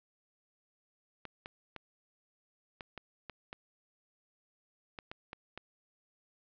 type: clicks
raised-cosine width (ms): 0.3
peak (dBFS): -26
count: 11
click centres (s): 1.253 / 1.459 / 1.763 / 2.808 / 2.977 / 3.297 / 3.529 / 4.988 / 5.115 / 5.331 / 5.576
effects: low-pass 4000 Hz 12 dB/octave